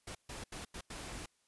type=noise bursts at uneven times; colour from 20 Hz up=pink; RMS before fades=-45 dBFS; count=5; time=0.07-0.15 / 0.29-0.44 / 0.52-0.65 / 0.74-0.81 / 0.9-1.26 s; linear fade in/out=5 ms; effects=white hiss -75 dBFS RMS until 1.47 s + resampled to 24000 Hz